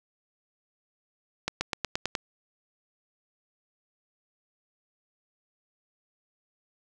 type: accelerating click train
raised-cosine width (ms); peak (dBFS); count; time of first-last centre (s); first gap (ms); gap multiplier
0.2; -10; 7; 1.48-2.152; 130; 0.94
effects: none